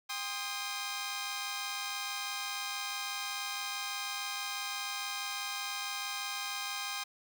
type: chord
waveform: 10% pulse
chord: C minor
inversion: second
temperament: equal with one note detuned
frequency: 801.4 / 1046.5 / 1244.5 Hz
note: G5 / C6 / Eb6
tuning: +38 / 0 / 0 cents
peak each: -32 dBFS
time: 0.09-7.04 s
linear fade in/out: 10 ms
effects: none